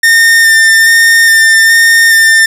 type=tone with vibrato; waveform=45% pulse; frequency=1812 Hz; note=A#6; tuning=50 cents flat; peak=-3 dBFS; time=0.03-2.46 s; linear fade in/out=5 ms; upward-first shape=square; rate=1.2 Hz; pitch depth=13 cents each way; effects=none